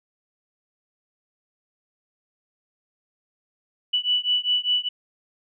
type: beating tone pair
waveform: sine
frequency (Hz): 2960 / 2965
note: F#7 / F#7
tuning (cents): 0 / +3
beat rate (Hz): 5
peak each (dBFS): -23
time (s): 3.93-4.89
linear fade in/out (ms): 10
effects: none